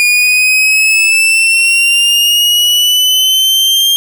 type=exponential sweep; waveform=40% pulse; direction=up; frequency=2431 to 3202 Hz; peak=-6 dBFS; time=0-3.96 s; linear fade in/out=0 ms; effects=none